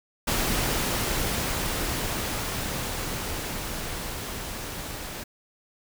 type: noise with level ramp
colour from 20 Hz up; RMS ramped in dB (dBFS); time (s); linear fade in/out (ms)
pink; -25 to -36; 0.27-5.24; 10
effects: none